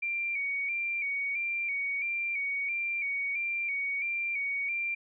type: tone with vibrato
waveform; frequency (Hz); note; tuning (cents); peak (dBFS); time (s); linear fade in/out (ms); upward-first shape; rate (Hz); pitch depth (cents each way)
sine; 2304; D7; -34; -29; 0.02-4.95; 10; square; 1.5; 49
effects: none